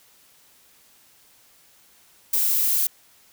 violet noise, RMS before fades -21 dBFS, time 2.33-2.87 s, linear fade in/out 5 ms, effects white hiss -56 dBFS RMS until 3.32 s

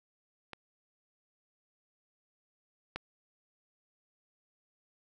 clicks, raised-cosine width 0.3 ms, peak -26 / -20 dBFS, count 2, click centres 0.533 / 2.96 s, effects none

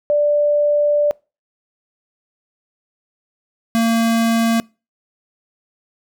sine / square tone pair in turn, 588 / 228.5 Hz, D5 / A#3, +2 / -34 cents, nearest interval octave + major third, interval 1636 cents, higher first, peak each -12 / -14 dBFS, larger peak first, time 0.1-1.11 / 3.75-4.6 s, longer first, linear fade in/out 0 ms, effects noise-tail reverb RT60 0.3 s tail -25 dB re dry

